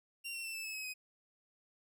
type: tone with pitch steps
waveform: sawtooth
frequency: 2762 / 2719 / 2677 / 2636 / 2595 / 2555 / 2515 Hz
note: F7 / F7 / E7 / E7 / E7 / D#7 / D#7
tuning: -20 / -47 / +26 / -1 / -28 / +45 / +18 cents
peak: -37 dBFS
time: 0.24-0.94 s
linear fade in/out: 20 ms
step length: 100 ms
effects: none